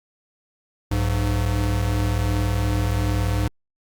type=tone pair together; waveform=square; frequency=60.4 / 101.58 Hz; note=B1 / G#2; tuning=-38 / -38 cents; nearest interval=major sixth; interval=900 cents; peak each=-24 / -22 dBFS; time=0.91-3.48 s; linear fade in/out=5 ms; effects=Opus 48 kbps